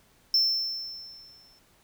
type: tone with exponential decay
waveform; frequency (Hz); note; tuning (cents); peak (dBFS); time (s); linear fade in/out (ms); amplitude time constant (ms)
triangle; 5340; E8; +22; -17; 0.34-1.59; 2; 270
effects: pink hiss -62 dBFS RMS until 1.83 s